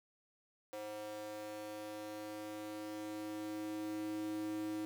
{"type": "tone with high-pass filter sweep", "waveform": "square", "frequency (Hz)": 105.8, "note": "G#2", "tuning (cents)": 33, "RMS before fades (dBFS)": -43, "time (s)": [0.73, 4.85], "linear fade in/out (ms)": 0, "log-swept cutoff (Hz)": [480, 300], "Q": 4.1, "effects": ["10-bit"]}